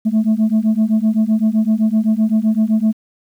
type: beating tone pair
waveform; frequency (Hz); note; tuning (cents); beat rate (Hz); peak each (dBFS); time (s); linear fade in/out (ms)
sine; 214.6 / 222.4; A3 / A3; -43 / +19; 7.8; -13; 0.05-2.93; 20
effects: tanh soft clip ceiling -9 dBFS + 8-bit